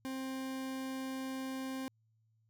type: tone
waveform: 40% pulse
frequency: 263.7 Hz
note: C4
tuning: 14 cents sharp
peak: -37 dBFS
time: 0.05-1.88 s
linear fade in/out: 0 ms
effects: added 111 Hz sine -70 dBFS peak until 2.49 s